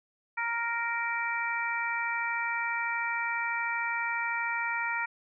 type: harmonic tone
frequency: 466.2 Hz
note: A#4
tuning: in tune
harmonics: 2 / 3 / 4 / 5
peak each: -34 / -34 / -34 / -34 dBFS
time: 0.37-5.06 s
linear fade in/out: 10 ms
effects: none